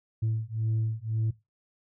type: beating tone pair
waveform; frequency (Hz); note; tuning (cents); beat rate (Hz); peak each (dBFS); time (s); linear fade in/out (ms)
sine; 110 / 111.9; A2 / A2; 0 / +30; 1.9; -28; 0.22-1.31; 10
effects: noise-tail reverb RT60 0.2 s tail -17 dB re dry + tanh soft clip ceiling -22 dBFS